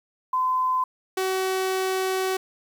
sine / sawtooth tone pair in turn, 1023 / 377.4 Hz, C6 / F#4, -39 / +34 cents, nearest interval octave + perfect fourth, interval 1727 cents, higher first, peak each -20 / -19 dBFS, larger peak second, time 0.33-0.84 / 1.17-2.37 s, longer second, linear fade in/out 5 ms, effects 9-bit

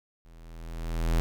square tone with level ramp, 41.2 Hz, E1, in tune, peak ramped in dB -51 to -21 dBFS, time 0.25-1.2 s, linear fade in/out 0 ms, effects none

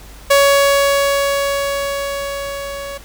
sawtooth tone with level ramp, 560 Hz, C#5, 18 cents sharp, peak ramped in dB -4 to -22 dBFS, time 0.3-2.98 s, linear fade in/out 10 ms, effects added 50 Hz sine -37 dBFS peak until 3.04 s + pink hiss -41 dBFS RMS until 3.04 s

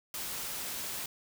white noise, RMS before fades -38 dBFS, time 0.14-1.06 s, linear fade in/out 2 ms, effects none

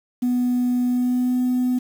sine tone with pitch glide, 246.9 to 250.6 Hz, B3 to B3, 0 to +25 cents, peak -16 dBFS, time 0.22-1.79 s, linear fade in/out 10 ms, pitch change +25 cents, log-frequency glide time 0.88-1.39 s, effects tanh soft clip ceiling -14 dBFS + 7-bit

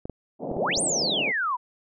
clicks, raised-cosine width 2 ms, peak -20 dBFS, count 5, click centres 0.055 / 0.097 / 0.515 / 0.567 / 0.775 s
white band-pass noise, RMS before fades -31 dBFS, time 0.39-1.33 s, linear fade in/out 50 ms, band 140 to 740 Hz, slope 48 dB/octave
sine exponential two-way sweep, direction up then down, 313.5 to 9410 to 938 Hz, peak -23 dBFS, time 0.58-1.57 s, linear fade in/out 20 ms, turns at 0.81 s
effects none

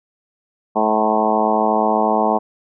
harmonic tone with a mistuned harmonic, 108.3 Hz, A2, 27 cents flat, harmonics 2 / 3 / 4 / 5 / 6 / 7 / 8 / 9 / 10, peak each -22 / -26 / -23 / -25 / -21 / -20 / -21 / -25 / -26 dBFS, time 0.75-2.39 s, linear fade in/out 20 ms, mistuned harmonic 8, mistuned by +28 cents, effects none

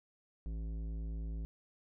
sine tone with tanh clipping, 54.7 Hz, A1, 9 cents flat, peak -39 dBFS, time 0.46-1.45 s, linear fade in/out 0 ms, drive 13 dB, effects none

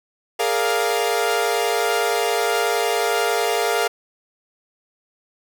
sawtooth chord, Bb dominant seventh, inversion third, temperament equal, 415.3 / 466.2 / 587.3 / 698.5 Hz, Ab4 / Bb4 / D5 / F5, 0 / 0 / 0 / 0 cents, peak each -20 / -19 / -25 / -19 dBFS, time 0.39-3.88 s, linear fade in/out 10 ms, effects none

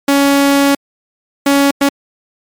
sawtooth tone bursts at uneven times, 280 Hz, C#4, 18 cents sharp, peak -4 dBFS, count 3, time 0.08-0.75 / 1.46-1.71 / 1.81-1.89 s, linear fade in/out 5 ms, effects MP3 96 kbps

